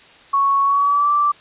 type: tone with pitch glide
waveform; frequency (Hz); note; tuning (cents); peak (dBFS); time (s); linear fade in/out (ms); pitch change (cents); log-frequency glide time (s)
sine; 1108.7 to 1169.2; C#6 to D6; 0 to -8; -13; 0.33-1.32; 10; +92; 0.63-1.11
effects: white hiss -46 dBFS RMS until 1.4 s + resampled to 8000 Hz